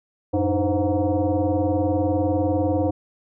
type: tone with frequency modulation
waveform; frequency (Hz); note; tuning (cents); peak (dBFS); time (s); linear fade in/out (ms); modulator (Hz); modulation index
sine; 112.5; A2; +39; -18; 0.33-2.91; 10; 205; 2.7
effects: none